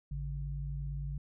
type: tone pair together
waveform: sine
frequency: 53.3 / 142.3 Hz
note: G#1 / C#3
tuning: +46 / +46 cents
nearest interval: octave + perfect fourth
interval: 1700 cents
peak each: -37 / -38 dBFS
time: 0.11-1.18 s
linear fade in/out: 5 ms
effects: none